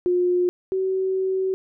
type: tone pair in turn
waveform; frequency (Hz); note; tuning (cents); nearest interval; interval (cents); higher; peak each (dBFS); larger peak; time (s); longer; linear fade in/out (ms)
sine; 357.5 / 378.8; F4 / F#4; +41 / +41; minor second; 100; second; -17 / -20; first; 0.06-0.49 / 0.72-1.54; second; 0
effects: none